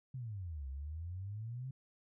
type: exponential two-way sweep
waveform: sine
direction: down then up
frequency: 134.9 to 65.41 to 134.9 Hz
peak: -40 dBFS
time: 0.14-1.71 s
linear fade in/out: 5 ms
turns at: 0.68 s
effects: none